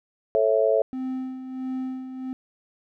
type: chord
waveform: sine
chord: A major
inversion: none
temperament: just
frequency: 440 / 550 / 660 Hz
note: A4 / C#5 / E5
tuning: 0 / -14 / +2 cents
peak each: -22 dBFS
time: 0.35-0.82 s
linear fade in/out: 0 ms
type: tone with tremolo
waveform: triangle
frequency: 259.3 Hz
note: C4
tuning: 15 cents flat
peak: -24 dBFS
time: 0.93-2.33 s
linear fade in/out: 0 ms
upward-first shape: sine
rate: 1.5 Hz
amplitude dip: 60%
effects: none